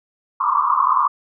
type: band-pass noise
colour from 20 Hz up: pink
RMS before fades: -17 dBFS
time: 0.4-1.08 s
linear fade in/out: 10 ms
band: 1000 to 1200 Hz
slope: 96 dB/octave
effects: none